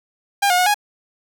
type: tone with pitch steps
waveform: sawtooth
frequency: 803 / 718 / 727 / 829 Hz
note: G5 / F5 / F#5 / G#5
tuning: +41 / +48 / -31 / -3 cents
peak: -10 dBFS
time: 0.42-0.744 s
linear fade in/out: 10 ms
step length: 81 ms
effects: 8-bit